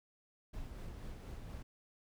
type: noise with tremolo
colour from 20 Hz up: brown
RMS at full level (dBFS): -45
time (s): 0.53-1.63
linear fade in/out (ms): 10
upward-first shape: sine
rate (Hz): 4.2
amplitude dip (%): 30
effects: none